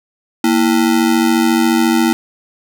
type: ring-modulated tone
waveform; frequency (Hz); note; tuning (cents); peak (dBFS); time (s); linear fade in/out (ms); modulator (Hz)
square; 280.8; C#4; +22; -8; 0.44-2.13; 0; 47.1
effects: none